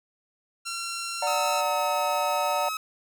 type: tone with pitch glide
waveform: 10% pulse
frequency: 1366 to 1341.8 Hz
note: F6 to E6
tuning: -39 to +30 cents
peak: -22 dBFS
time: 0.65-1.62 s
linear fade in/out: 20 ms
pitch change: -31 cents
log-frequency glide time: 1.28-1.37 s
type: chord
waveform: triangle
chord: D augmented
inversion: none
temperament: just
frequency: 587.3 / 734.2 / 917.7 Hz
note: D5 / F#5 / A#5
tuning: 0 / -14 / -27 cents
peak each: -27 dBFS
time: 1.22-2.69 s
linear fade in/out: 5 ms
type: tone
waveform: sawtooth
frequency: 1281 Hz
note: E6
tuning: 50 cents flat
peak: -25 dBFS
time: 1.27-2.77 s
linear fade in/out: 2 ms
effects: none